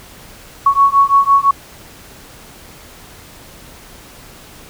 sine beating tone pair, 1108.7 / 1114.6 Hz, C#6 / C#6, 0 / +9 cents, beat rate 5.9 Hz, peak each -11 dBFS, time 0.66-1.51 s, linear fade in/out 5 ms, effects pink hiss -39 dBFS RMS until 4.69 s

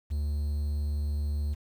triangle tone with quantisation, 73.42 Hz, D2, in tune, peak -25 dBFS, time 0.1-1.55 s, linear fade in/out 20 ms, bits 9, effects none

